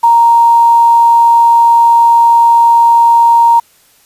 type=tone with quantisation; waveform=sine; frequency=932.3 Hz; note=A#5; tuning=in tune; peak=-3 dBFS; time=0.03-3.6 s; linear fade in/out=10 ms; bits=5; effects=white hiss -48 dBFS RMS until 4.05 s + resampled to 32000 Hz